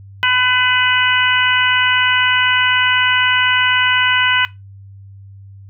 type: harmonic tone with a mistuned harmonic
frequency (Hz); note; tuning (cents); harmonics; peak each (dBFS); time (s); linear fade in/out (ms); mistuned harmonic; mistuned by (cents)
503; B4; +32; 2 / 3 / 4 / 5 / 6; -20 / -16 / -19 / -20 / -17; 0.23-4.45; 0; 6; -33
effects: noise-tail reverb RT60 0.2 s tail -19 dB re dry + added 98 Hz sine -35 dBFS peak until 5.69 s